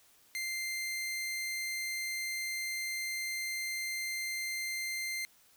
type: tone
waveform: sawtooth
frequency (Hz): 2090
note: C7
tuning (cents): -2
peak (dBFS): -31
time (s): 0.35-5.25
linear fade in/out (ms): 0
effects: white hiss -64 dBFS RMS until 5.56 s